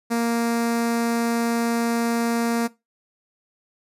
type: tone with notch filter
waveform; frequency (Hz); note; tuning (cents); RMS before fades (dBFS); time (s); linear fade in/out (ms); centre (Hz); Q
sawtooth; 233.1; A#3; 0; -22; 0.1-2.68; 20; 3100; 1.6
effects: noise-tail reverb RT60 0.2 s tail -18 dB re dry + resampled to 32000 Hz